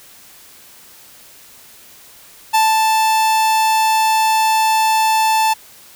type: tone with ADSR envelope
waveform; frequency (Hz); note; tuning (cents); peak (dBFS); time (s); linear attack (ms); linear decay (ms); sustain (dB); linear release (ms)
45% pulse; 880; A5; 0; -10; 2.53-5.54; 18; 200; -2; 14
effects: white hiss -43 dBFS RMS until 5.95 s